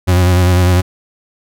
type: tone with vibrato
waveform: 40% pulse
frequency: 90 Hz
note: F#2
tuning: 47 cents flat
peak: -7 dBFS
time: 0.07-0.82 s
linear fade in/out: 20 ms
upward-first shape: triangle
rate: 10 Hz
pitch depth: 53 cents each way
effects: none